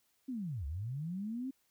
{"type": "linear two-way sweep", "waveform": "sine", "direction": "down then up", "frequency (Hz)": [272.1, 65.41, 272.1], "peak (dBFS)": -36, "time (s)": [0.28, 1.51], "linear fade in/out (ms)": 10, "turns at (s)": 0.66, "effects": ["white hiss -75 dBFS RMS until 1.7 s"]}